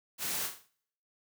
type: noise with echo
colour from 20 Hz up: white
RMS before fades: -35 dBFS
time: 0.18-0.5 s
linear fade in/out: 50 ms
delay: 41 ms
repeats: 5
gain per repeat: -7 dB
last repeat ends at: 0.705 s
effects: noise-tail reverb RT60 0.7 s tail -25 dB re dry + high-pass 100 Hz 12 dB/octave